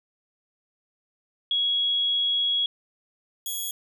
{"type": "tone pair in turn", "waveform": ["sine", "5% pulse"], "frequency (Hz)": [3328, 3342], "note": ["G#7", "G#7"], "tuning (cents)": [3, 10], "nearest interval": "unison", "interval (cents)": 7, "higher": "second", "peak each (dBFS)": -21, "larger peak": "neither", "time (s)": [[1.51, 2.66], [3.46, 3.71]], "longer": "first", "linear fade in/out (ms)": 2, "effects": []}